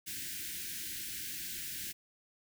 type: band-stop noise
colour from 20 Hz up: white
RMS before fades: -41 dBFS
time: 0.06-1.93 s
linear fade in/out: 20 ms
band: 370 to 1500 Hz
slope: 96 dB/octave
effects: none